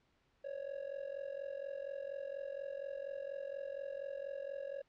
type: tone with amplitude modulation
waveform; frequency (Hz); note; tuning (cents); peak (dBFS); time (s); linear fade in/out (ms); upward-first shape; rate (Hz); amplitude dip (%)
triangle; 554.4; C#5; 0; -35; 0.44-4.82; 10; sine; 44.2; 85
effects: pink hiss -75 dBFS RMS until 4.88 s + low-pass 4000 Hz 12 dB/octave